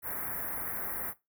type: band-stop noise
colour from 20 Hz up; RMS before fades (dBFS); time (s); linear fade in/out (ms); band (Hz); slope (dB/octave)
white; -36; 0.02-1.14; 50; 2000 to 11000; 48
effects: noise-tail reverb RT60 0.2 s tail -17 dB re dry